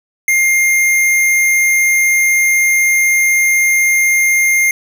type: tone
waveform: square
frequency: 2116 Hz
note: C7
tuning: 19 cents sharp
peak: -10 dBFS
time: 0.28-4.71 s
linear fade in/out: 2 ms
effects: none